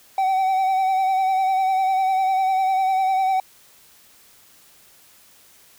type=tone with vibrato; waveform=triangle; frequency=762 Hz; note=G5; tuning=49 cents flat; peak=-15 dBFS; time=0.18-3.4 s; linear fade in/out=2 ms; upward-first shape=sine; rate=10 Hz; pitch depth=33 cents each way; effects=white hiss -52 dBFS RMS until 5.78 s